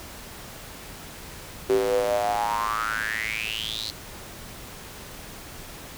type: tone with high-pass filter sweep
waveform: square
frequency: 55 Hz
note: A1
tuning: in tune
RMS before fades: -26 dBFS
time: 1.69-3.91 s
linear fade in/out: 10 ms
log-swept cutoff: 370 to 4300 Hz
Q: 9.2
effects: pink hiss -41 dBFS RMS until 5.97 s